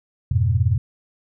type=chord; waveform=sine; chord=F diminished; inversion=none; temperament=equal; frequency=87.31 / 103.83 / 123.47 Hz; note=F2 / Ab2 / Cb3; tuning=0 / 0 / 0 cents; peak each=-20 dBFS; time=0.31-0.78 s; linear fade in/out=5 ms; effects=none